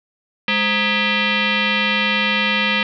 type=tone with frequency modulation; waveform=sine; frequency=207.7 Hz; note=G#3; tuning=in tune; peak=-15 dBFS; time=0.48-2.83 s; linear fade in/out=2 ms; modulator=728 Hz; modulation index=4.4; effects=none